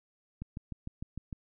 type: click train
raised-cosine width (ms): 5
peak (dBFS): -26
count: 7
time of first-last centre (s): 0.42-1.328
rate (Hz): 6.61
effects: none